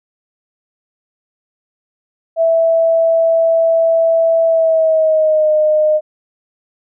sine tone with pitch glide, 658 to 613.9 Hz, E5 to D#5, -3 to -23 cents, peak -9 dBFS, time 2.36-6.01 s, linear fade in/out 50 ms, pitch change -120 cents, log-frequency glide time 4.46-5.51 s, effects none

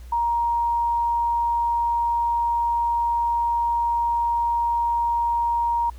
sine tone, 940 Hz, A#5, 14 cents sharp, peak -19 dBFS, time 0.12-5.9 s, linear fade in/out 5 ms, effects added 60 Hz sine -37 dBFS peak until 5.98 s + pink hiss -54 dBFS RMS until 5.98 s

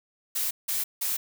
blue noise bursts, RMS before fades -28 dBFS, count 3, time 0.35-1.17 s, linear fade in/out 10 ms, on 160 ms, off 170 ms, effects none

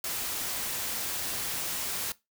white noise, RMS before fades -33 dBFS, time 0.04-2.12 s, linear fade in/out 2 ms, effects noise-tail reverb RT60 0.2 s tail -19 dB re dry

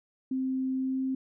sine tone with pitch glide, 261.6 to 263.3 Hz, C4 to C4, 0 to +11 cents, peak -27 dBFS, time 0.31-1.15 s, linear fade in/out 5 ms, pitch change +11 cents, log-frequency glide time 0.75-1.01 s, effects none

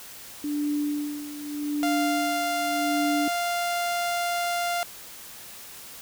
sine tone with tremolo, 293.7 Hz, D4, in tune, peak -23 dBFS, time 0.44-3.28 s, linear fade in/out 2 ms, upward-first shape sine, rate 0.84 Hz, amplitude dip 75%
sawtooth tone, 697 Hz, F5, 4 cents flat, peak -21 dBFS, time 1.83-4.83 s, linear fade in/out 0 ms
effects white hiss -43 dBFS RMS until 6.01 s

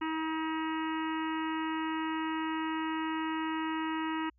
harmonic tone, 318.1 Hz, D#4, 38 cents sharp, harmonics 1 / 3 / 4 / 5 / 6 / 7 / 8 / 9, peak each -33 / -37 / -41 / -46 / -43 / -50 / -49 / -47 dBFS, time 0.01-4.3 s, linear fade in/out 10 ms, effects added 60 Hz sine -65 dBFS peak until 4.38 s

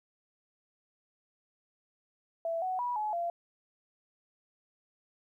sine tone with pitch steps, 664 / 744 / 975 / 850 / 687 Hz, E5 / F#5 / B5 / G#5 / F5, +12 / +9 / -23 / +40 / -29 cents, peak -30 dBFS, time 2.45-3.3 s, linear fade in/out 2 ms, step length 170 ms, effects 12-bit

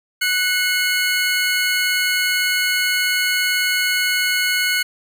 25% pulse tone pair together, 1483.4 / 2166 Hz, F#6 / C#7, +4 / -41 cents, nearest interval perfect fifth, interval 655 cents, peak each -16 dBFS, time 0.21-4.83 s, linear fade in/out 10 ms, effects none

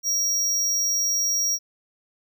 square tone, 5660 Hz, F8, 22 cents sharp, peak -21 dBFS, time 0.03-1.59 s, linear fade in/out 50 ms, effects none

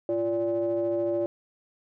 triangle ring-modulated tone, 117.2 Hz, A#2, 10 cents sharp, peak -19 dBFS, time 0.09-1.26 s, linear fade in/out 0 ms, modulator 462 Hz, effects none

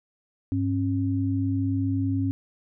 sine tone pair together, 101 / 271.5 Hz, G#2 / C#4, -48 / -36 cents, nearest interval octave + perfect fourth, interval 1712 cents, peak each -25 dBFS, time 0.52-2.31 s, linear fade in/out 0 ms, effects none

